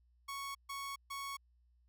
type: tone bursts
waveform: sawtooth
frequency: 1108.7 Hz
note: C#6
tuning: in tune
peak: -37 dBFS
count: 3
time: 0.28-1.37 s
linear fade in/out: 10 ms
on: 270 ms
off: 140 ms
effects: added 60 Hz sine -67 dBFS peak until 1.88 s